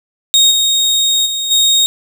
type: tone with level steps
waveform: 30% pulse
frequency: 3729 Hz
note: A#7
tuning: in tune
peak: -4 / -8 / -14 / -6 dBFS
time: 0.34-1.86 s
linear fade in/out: 0 ms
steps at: 0.5 / 1.25 / 1.5 s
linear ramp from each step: 20 ms
effects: none